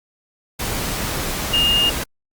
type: tone in noise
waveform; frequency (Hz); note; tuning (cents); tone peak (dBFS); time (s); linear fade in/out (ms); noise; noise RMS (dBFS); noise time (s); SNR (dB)
sine; 2833; F7; +24; -14; 1.53-1.9; 10; pink; -24; 0.59-2.04; +7
effects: Opus 48 kbps